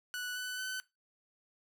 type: tone with pitch steps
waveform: sawtooth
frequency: 1480 / 1497.2 / 1514.6 Hz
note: F#6 / F#6 / F#6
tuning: 0 / +20 / +40 cents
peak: -33 dBFS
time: 0.14-0.8 s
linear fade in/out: 0 ms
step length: 220 ms
effects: noise-tail reverb RT60 0.2 s tail -18 dB re dry